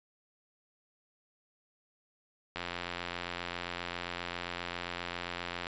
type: click train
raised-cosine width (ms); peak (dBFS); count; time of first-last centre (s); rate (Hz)
0.3; -20; 273; 2.56-5.669; 87.5
effects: resampled to 16000 Hz